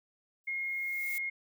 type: noise with exponential growth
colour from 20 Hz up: violet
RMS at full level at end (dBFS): -39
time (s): 0.44-1.18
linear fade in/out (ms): 0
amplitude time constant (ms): 160
type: tone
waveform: sine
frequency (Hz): 2147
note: C7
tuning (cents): +44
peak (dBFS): -32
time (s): 0.47-1.3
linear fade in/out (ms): 10
effects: none